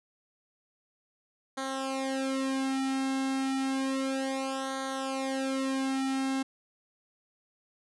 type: tone with flanger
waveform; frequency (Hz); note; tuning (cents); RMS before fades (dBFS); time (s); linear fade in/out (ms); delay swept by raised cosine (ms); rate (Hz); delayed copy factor
sawtooth; 267.2; C4; +36; -31; 1.57-6.43; 10; 0.38 to 2.08; 0.31; -0.95
effects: resampled to 24000 Hz

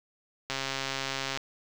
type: click train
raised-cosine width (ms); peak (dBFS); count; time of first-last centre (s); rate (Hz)
0.2; -14; 119; 0.5-1.374; 135
effects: 8-bit

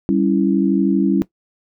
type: chord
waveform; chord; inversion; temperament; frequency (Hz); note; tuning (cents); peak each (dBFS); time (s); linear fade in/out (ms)
sine; C# diminished; second; equal; 196 / 277.2 / 329.6; G3 / C#4 / E4; 0 / 0 / 0; -17 / -17 / -18; 0.09-1.22; 0
effects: noise-tail reverb RT60 0.1 s tail -17 dB re dry

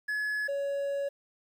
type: tone pair in turn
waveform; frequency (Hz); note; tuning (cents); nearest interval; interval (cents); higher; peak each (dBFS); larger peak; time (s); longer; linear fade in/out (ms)
triangle; 1700 / 560.6; G#6 / C#5; +40 / +19; octave + perfect fifth; 1921; first; -27; neither; 0.08-0.48 / 0.48-1.09; second; 10
effects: 10-bit

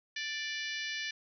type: harmonic tone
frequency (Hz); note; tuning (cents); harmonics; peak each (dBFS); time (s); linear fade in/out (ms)
587.3; D5; 0; 3 / 4 / 5 / 6 / 7 / 8 / 9 / 10; -39 / -41 / -43 / -45 / -46 / -47 / -48 / -49; 0.16-1.11; 5
effects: none

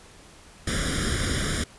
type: noise with comb filter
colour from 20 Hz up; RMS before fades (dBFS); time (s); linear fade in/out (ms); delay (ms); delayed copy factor
pink; -26; 0.67-1.64; 5; 0.57; +0.9
effects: pink hiss -50 dBFS RMS until 1.78 s + resampled to 24000 Hz

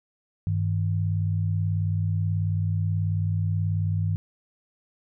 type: tone pair together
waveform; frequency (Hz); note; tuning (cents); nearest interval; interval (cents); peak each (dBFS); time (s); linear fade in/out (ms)
sine; 98.82 / 157.3; G2 / D#3; +14 / +19; minor sixth; 805; -23 / -28; 0.47-4.16; 0
effects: none

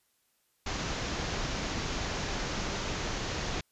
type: low-pass noise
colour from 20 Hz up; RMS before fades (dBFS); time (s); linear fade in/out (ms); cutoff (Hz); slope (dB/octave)
pink; -34; 0.66-3.61; 5; 7000; 96
effects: white hiss -73 dBFS RMS until 3.71 s + resampled to 32000 Hz

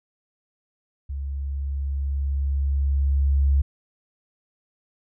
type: tone with level ramp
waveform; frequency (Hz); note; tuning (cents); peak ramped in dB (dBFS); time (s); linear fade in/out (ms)
sine; 69.3; C#2; 0; -27 to -15; 1.09-3.62; 10
effects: none

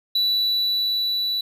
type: tone with level ramp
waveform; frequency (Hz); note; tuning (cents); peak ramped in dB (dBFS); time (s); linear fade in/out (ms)
triangle; 3951; B7; 0; -16 to -20; 0.15-1.41; 5
effects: none

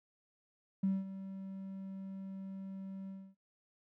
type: tone with ADSR envelope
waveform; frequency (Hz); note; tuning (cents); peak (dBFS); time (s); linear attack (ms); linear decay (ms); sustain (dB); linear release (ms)
triangle; 192.7; G3; -29; -24; 0.83-3.35; 9; 200; -16; 270
effects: noise-tail reverb RT60 0.1 s tail -20 dB re dry + tanh soft clip ceiling -26 dBFS

